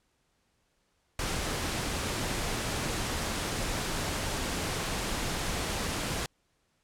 pink noise, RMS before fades -32 dBFS, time 1.19-6.26 s, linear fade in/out 2 ms, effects pink hiss -73 dBFS RMS until 6.83 s + low-pass 10000 Hz 12 dB/octave

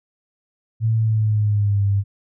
sine tone with pitch glide, 112 to 99.78 Hz, A2 to G2, +31 to +31 cents, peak -15 dBFS, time 0.8-2.04 s, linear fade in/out 50 ms, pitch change -200 cents, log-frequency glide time 0.97-1.84 s, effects none

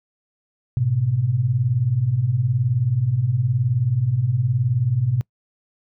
sine beating tone pair, 107 / 126 Hz, A2 / B2, -48 / +35 cents, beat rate 19 Hz, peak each -23 / -18 dBFS, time 0.77-5.21 s, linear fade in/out 0 ms, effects noise-tail reverb RT60 0.1 s tail -25 dB re dry

